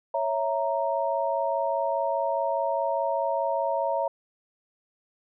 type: chord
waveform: sine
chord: A# diminished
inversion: first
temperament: equal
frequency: 554.4 / 659.3 / 932.3 Hz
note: C#5 / E5 / A#5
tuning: 0 / 0 / 0 cents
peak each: -28 dBFS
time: 0.14-4.08 s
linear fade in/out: 5 ms
effects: none